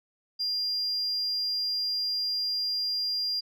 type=tone; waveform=sine; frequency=4800 Hz; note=D8; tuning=37 cents sharp; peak=-25 dBFS; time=0.39-3.41 s; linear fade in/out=20 ms; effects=tanh soft clip ceiling -24 dBFS